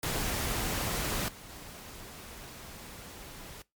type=noise with level steps; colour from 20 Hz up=pink; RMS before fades=-32 / -48 / -46 dBFS; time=0.03-3.62 s; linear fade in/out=2 ms; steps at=1.28 / 1.49 s; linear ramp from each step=5 ms; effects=noise-tail reverb RT60 0.2 s tail -21 dB re dry + MP3 96 kbps